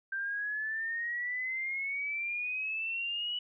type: exponential sweep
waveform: sine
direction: up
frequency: 1568 to 2959 Hz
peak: -32 dBFS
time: 0.12-3.39 s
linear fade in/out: 5 ms
effects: none